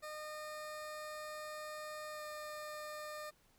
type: tone with pitch glide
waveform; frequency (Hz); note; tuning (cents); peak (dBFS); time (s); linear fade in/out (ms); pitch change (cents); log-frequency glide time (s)
20% pulse; 610 to 605.4; D#5 to D#5; -34 to -48; -39; 0.02-3.31; 20; -14; 2.11-2.23
effects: pink hiss -71 dBFS RMS until 3.58 s